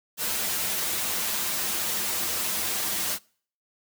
white noise with comb filter, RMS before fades -28 dBFS, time 0.17-3.19 s, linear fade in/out 50 ms, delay 7.2 ms, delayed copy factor -0.8, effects noise-tail reverb RT60 0.5 s tail -25 dB re dry + high-pass 80 Hz 12 dB/octave

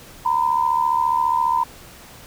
sine tone pair together, 928.3 / 1003 Hz, A#5 / B5, -7 / +26 cents, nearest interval minor second, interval 133 cents, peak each -19 dBFS, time 0.25-1.64 s, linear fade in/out 10 ms, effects pink hiss -43 dBFS RMS until 2.26 s

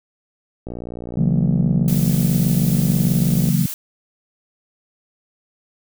click train, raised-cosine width 2 ms, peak -17 dBFS, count 169, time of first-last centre 0.67-3.489 s, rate 59.6 Hz
sine chord, F# dominant seventh, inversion second, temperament just, 138.75 / 166.5 / 185 / 231.2 Hz, C#3 / E3 / F#3 / A#3, +2 / +18 / 0 / -14 cents, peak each -19 / -19 / -20 / -23 dBFS, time 1.17-3.66 s, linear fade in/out 5 ms
blue noise, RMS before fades -29 dBFS, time 1.88-3.74 s, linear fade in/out 0 ms
effects none

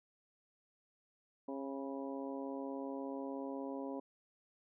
harmonic tone with a mistuned harmonic, 136.5 Hz, C#3, 26 cents flat, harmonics 2 / 3 / 4 / 5 / 6 / 7, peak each -42 / -47 / -46 / -52 / -54 / -51 dBFS, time 1.48-4 s, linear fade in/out 5 ms, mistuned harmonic 7, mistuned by +38 cents, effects none

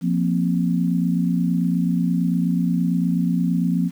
sine chord, F suspended fourth, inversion none, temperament equal, 174.61 / 233.1 / 261.6 Hz, F3 / Bb3 / C4, 0 / 0 / 0 cents, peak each -19 / -24 / -24 dBFS, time 0.01-3.91 s, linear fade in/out 50 ms, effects 8-bit

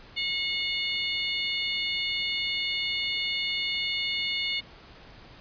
harmonic tone with a mistuned harmonic, 724 Hz, F#5, 38 cents flat, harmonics 3 / 4 / 5 / 6, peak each -31 / -32 / -33 / -34 dBFS, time 0.16-4.61 s, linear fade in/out 20 ms, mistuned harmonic 5, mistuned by -22 cents, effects pink hiss -50 dBFS RMS until 5.4 s + resampled to 11025 Hz

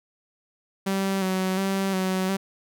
sawtooth tone with vibrato, 190.7 Hz, G3, 47 cents flat, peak -19 dBFS, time 0.86-2.37 s, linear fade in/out 10 ms, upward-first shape square, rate 1.4 Hz, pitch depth 29 cents each way, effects none

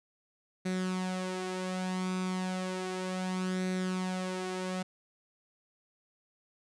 sawtooth tone with flanger, 185 Hz, F#3, in tune, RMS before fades -34 dBFS, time 0.65-4.83 s, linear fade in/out 10 ms, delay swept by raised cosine 0.49 to 4.59 ms, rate 0.33 Hz, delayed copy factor +0.55, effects resampled to 22050 Hz

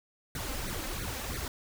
pink noise with flanger, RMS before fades -36 dBFS, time 0.35-1.48 s, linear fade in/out 2 ms, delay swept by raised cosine 0.48 to 3.88 ms, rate 3 Hz, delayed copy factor +0.85, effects none

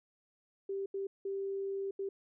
sine tone bursts at uneven times, 392 Hz, G4, in tune, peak -34 dBFS, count 4, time 0.69-0.86 / 0.94-1.07 / 1.25-1.91 / 1.99-2.09 s, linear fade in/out 5 ms, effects none

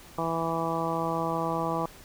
harmonic tone, 164.81 Hz, E3, in tune, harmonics 1 / 2 / 3 / 4 / 5 / 6 / 7, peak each -34 / -34 / -34 / -34 / -34 / -34 / -34 dBFS, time 0.18-1.86 s, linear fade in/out 2 ms, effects pink hiss -50 dBFS RMS until 2.04 s

